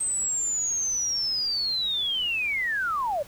sine linear sweep, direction down, 8300 to 543 Hz, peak -24 dBFS, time 0-3.23 s, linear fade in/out 10 ms, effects pink hiss -49 dBFS RMS until 3.27 s

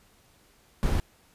brown noise, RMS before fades -24 dBFS, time 0.83-1 s, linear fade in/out 0 ms, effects pink hiss -61 dBFS RMS until 1.34 s + resampled to 32000 Hz

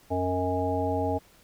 harmonic tone with a mistuned harmonic, 91.7 Hz, F#2, 15 cents flat, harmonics 1 / 3 / 5 / 7 / 9, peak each -31 / -31 / -31 / -31 / -31 dBFS, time 0.1-1.19 s, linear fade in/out 20 ms, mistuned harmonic 7, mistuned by -16 cents, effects pink hiss -58 dBFS RMS until 1.43 s

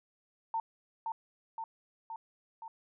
sine tone with echo, 900 Hz, A5, 39 cents sharp, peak -30 dBFS, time 0.54-0.6 s, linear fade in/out 2 ms, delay 520 ms, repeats 4, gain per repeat -3 dB, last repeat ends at 2.68 s, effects none

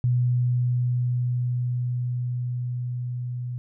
sine tone with level ramp, 123.3 Hz, B2, 2 cents flat, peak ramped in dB -18 to -28 dBFS, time 0.04-3.58 s, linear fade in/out 0 ms, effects none

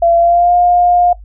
sine tone with pitch glide, 680 to 708.1 Hz, F5 to F5, -46 to +24 cents, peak -7 dBFS, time 0.02-1.13 s, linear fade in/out 5 ms, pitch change +70 cents, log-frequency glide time 0.17-0.54 s, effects noise-tail reverb RT60 0.1 s tail -17 dB re dry + added 50 Hz sine -31 dBFS peak until 1.24 s

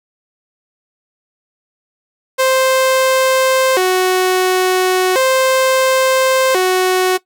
sawtooth tone with vibrato, 440 Hz, A4, in tune, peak -7 dBFS, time 2.38-7.18 s, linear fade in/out 20 ms, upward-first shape square, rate 0.36 Hz, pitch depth 300 cents each way, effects noise-tail reverb RT60 0.1 s tail -18 dB re dry

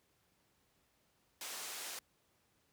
white band-pass noise, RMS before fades -45 dBFS, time 1.41-1.99 s, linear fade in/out 2 ms, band 370 to 10000 Hz, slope 12 dB/octave, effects pink hiss -75 dBFS RMS until 2.72 s + high-pass 60 Hz 12 dB/octave

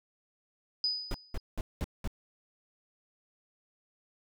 sine tone with exponential decay, 4978 Hz, D#8, in tune, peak -25 dBFS, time 0.84-1.4 s, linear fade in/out 1 ms, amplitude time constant 120 ms
brown noise bursts, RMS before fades -32 dBFS, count 5, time 1.11-2.075 s, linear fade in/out 0 ms, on 33 ms, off 200 ms
effects none

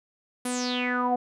sawtooth tone with low-pass filter sweep, 248.3 Hz, B3, 9 cents sharp, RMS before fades -27 dBFS, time 0.45-1.16 s, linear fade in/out 5 ms, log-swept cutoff 11000 to 660 Hz, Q 8.3, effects none

